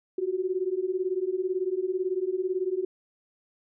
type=beating tone pair; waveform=sine; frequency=361 / 379 Hz; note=F#4 / F#4; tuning=-43 / +42 cents; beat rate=18 Hz; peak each=-29 / -28 dBFS; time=0.18-2.85 s; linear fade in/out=5 ms; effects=none